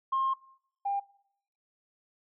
sine tone pair in turn, 1067 / 799.3 Hz, C6 / G5, +34 / +33 cents, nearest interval perfect fourth, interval 501 cents, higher first, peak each -24 / -27 dBFS, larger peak first, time 0.12-0.34 / 0.85-1 s, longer first, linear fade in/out 10 ms, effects noise-tail reverb RT60 0.7 s tail -22 dB re dry + tanh soft clip ceiling -21 dBFS

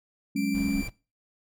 sine chord, F# suspended second, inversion none, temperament equal, 185 / 207.7 / 277.2 Hz, F#3 / G#3 / C#4, 0 / 0 / 0 cents, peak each -32 / -28 / -27 dBFS, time 0.35-0.82 s, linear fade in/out 10 ms
sawtooth tone, 2349 Hz, D7, in tune, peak -34 dBFS, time 0.36-0.88 s, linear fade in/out 5 ms
brown noise, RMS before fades -37 dBFS, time 0.54-0.9 s, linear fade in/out 10 ms
effects noise-tail reverb RT60 0.3 s tail -20 dB re dry

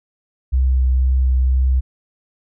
sine tone with vibrato, 64.4 Hz, C2, 27 cents flat, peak -12 dBFS, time 0.52-1.81 s, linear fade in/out 20 ms, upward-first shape sine, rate 2 Hz, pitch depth 12 cents each way, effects none

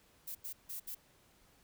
violet noise bursts at uneven times, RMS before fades -43 dBFS, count 4, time 0.27-0.35 / 0.44-0.53 / 0.69-0.8 / 0.87-0.95 s, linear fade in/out 10 ms, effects pink hiss -67 dBFS RMS until 1.63 s

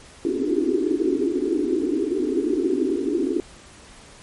white band-pass noise, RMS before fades -22 dBFS, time 0.25-3.4 s, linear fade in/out 0 ms, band 260 to 410 Hz, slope 96 dB/octave, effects pink hiss -46 dBFS RMS until 4.22 s + MP3 48 kbps

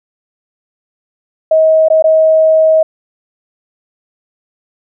sine tone with dropouts, 635 Hz, D#5, 35 cents sharp, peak -5 dBFS, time 1.51-2.83 s, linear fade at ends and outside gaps 5 ms, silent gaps 1.885-1.901 / 2.024-2.041 s, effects none

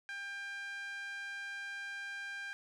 5% pulse tone with band-pass filter, 797 Hz, G5, 28 cents sharp, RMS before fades -43 dBFS, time 0.09-2.53 s, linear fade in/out 0 ms, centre 1700 Hz, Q 4.3, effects none

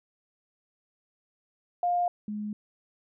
sine tone pair in turn, 706 / 209.9 Hz, F5 / G#3, +19 / +19 cents, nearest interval octave + major sixth, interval 2100 cents, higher first, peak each -23 / -31 dBFS, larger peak first, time 1.83-2.08 / 2.28-2.53 s, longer neither, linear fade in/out 2 ms, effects none

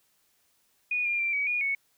sine tone with pitch steps, 2462 / 2404 / 2359 / 2269 / 2442 / 2214 Hz, D#7 / D7 / D7 / C#7 / D#7 / C#7, -19 / +40 / +7 / +40 / -33 / -3 cents, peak -25 dBFS, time 0.91-1.75 s, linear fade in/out 5 ms, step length 140 ms, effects white hiss -69 dBFS RMS until 1.97 s

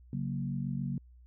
sine chord, F# major, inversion second, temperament equal, 138.59 / 185 / 233.1 Hz, C#3 / F#3 / A#3, 0 / 0 / 0 cents, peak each -34 / -37 / -38 dBFS, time 0.13-0.98 s, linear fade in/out 2 ms, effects added 61 Hz sine -53 dBFS peak until 1.26 s

